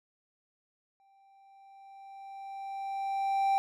triangle tone with exponential growth, 784 Hz, G5, in tune, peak -21 dBFS, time 1-3.58 s, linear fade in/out 0 ms, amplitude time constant 560 ms, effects none

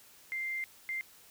sine tone bursts at uneven times, 2093 Hz, C7, in tune, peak -33 dBFS, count 2, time 0.32-0.64 / 0.89-1.01 s, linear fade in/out 0 ms, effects white hiss -58 dBFS RMS until 1.3 s

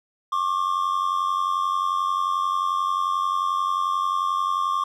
triangle tone pair together, 1083.4 / 1174.7 Hz, C#6 / D6, -40 / 0 cents, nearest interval minor second, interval 140 cents, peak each -22 dBFS, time 0.32-4.84 s, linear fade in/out 5 ms, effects none

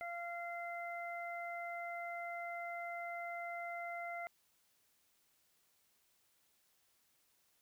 harmonic tone, 690 Hz, F5, 21 cents flat, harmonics 1 / 2 / 3, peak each -43 / -50 / -46 dBFS, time 0.01-4.27 s, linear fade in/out 0 ms, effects white hiss -75 dBFS RMS until 7.61 s

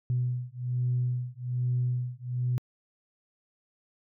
sine beating tone pair, 123.47 / 124.67 Hz, B2 / B2, 0 / +17 cents, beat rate 1.2 Hz, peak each -29 dBFS, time 0.1-2.58 s, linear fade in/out 0 ms, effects tanh soft clip ceiling -19 dBFS

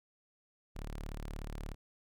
sawtooth tone, 36.71 Hz, D1, in tune, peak -36 dBFS, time 0.75-1.75 s, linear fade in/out 20 ms, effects none

